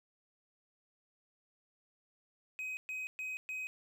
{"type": "tone bursts", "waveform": "triangle", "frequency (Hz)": 2523, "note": "D#7", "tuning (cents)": 23, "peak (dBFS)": -36, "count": 4, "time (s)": [2.59, 3.67], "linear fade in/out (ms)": 0, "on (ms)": 180, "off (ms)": 120, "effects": []}